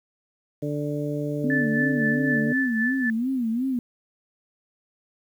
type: harmonic tone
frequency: 146.83 Hz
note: D3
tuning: in tune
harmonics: 1 / 2 / 3 / 4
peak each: -29 / -29 / -32 / -33 dBFS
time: 0.62-2.53 s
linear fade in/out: 10 ms
type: tone with vibrato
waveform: sine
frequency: 244.1 Hz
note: B3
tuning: 20 cents flat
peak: -22 dBFS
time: 1.44-3.79 s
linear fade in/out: 2 ms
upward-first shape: sine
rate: 2.8 Hz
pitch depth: 160 cents each way
type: tone with tremolo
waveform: sine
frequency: 1750 Hz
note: A6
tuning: 10 cents flat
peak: -22 dBFS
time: 1.5-3.1 s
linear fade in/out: 2 ms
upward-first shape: sine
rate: 3.9 Hz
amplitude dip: 65%
effects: 9-bit